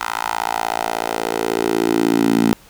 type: tone with high-pass filter sweep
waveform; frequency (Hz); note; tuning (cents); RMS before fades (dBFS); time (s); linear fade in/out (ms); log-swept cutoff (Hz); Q
10% pulse; 56.4; A1; +44; -19; 0.01-2.53; 0; 1100 to 230; 2.9
effects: pink hiss -47 dBFS RMS until 2.69 s